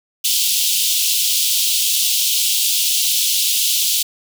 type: high-pass noise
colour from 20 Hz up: pink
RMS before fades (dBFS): -17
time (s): 0.24-4.03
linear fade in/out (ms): 10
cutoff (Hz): 2900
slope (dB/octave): 48
effects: none